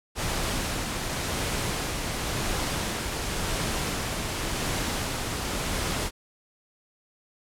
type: noise with tremolo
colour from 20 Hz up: pink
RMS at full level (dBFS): -28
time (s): 0.15-6.11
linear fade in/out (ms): 50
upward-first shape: sine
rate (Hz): 0.92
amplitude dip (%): 25
effects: low-pass 11000 Hz 12 dB/octave